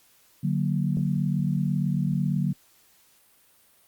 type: chord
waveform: sine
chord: D augmented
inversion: none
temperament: equal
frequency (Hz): 146.83 / 185 / 233.1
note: D3 / F#3 / A#3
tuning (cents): 0 / 0 / 0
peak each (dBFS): -25 / -26 / -31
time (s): 0.43-2.53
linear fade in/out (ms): 10
effects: white hiss -60 dBFS RMS until 3.87 s + Opus 48 kbps